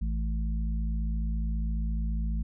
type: harmonic tone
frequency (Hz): 54.6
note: A1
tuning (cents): -13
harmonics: 1 / 3 / 4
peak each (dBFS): -27 / -37 / -39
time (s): 0.01-2.43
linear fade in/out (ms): 10
effects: none